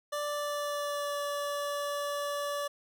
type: tone with pitch glide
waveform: 25% pulse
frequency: 587.3 to 576.2 Hz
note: D5 to D5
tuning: 0 to -33 cents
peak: -28 dBFS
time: 0.12-2.68 s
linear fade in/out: 10 ms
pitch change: -33 cents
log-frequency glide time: 0.25-1.19 s
effects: none